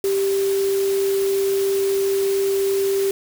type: tone in noise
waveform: sine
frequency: 392 Hz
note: G4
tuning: in tune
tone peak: -17 dBFS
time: 0.04-3.11 s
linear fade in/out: 2 ms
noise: white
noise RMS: -32 dBFS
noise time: 0.04-3.11 s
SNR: +12 dB
effects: none